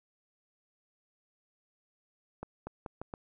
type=accelerating click train; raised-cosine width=1 ms; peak=-25 dBFS; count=5; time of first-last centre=2.43-3.138 s; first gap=240 ms; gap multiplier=0.8; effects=none